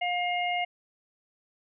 harmonic tone, 710 Hz, F5, 28 cents sharp, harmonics 1 / 3 / 4, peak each -28 / -31 / -35 dBFS, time 0.01-0.65 s, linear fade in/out 10 ms, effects none

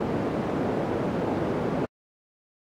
white band-pass noise, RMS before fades -27 dBFS, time 0-1.86 s, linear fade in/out 10 ms, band 130 to 450 Hz, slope 12 dB/octave, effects AAC 64 kbps

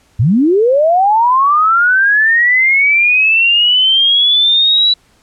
sine linear sweep, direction up, 94.2 to 3951 Hz, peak -7 dBFS, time 0.19-4.94 s, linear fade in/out 10 ms, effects pink hiss -52 dBFS RMS until 5.22 s + low-pass 10000 Hz 12 dB/octave

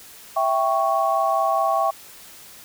sine chord, C# diminished, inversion first, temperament equal, 659.3 / 784 / 1108.7 Hz, E5 / G5 / C#6, 0 / 0 / 0 cents, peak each -22 dBFS, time 0.36-1.91 s, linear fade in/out 10 ms, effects white hiss -44 dBFS RMS until 2.64 s

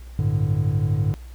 triangle chord, G suspended second, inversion none, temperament just, 98 / 110.25 / 147 Hz, G2 / A2 / D3, 0 / +4 / +2 cents, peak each -21 dBFS, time 0.19-1.14 s, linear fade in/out 0 ms, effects added 60 Hz sine -36 dBFS peak until 1.34 s + pink hiss -53 dBFS RMS until 1.34 s

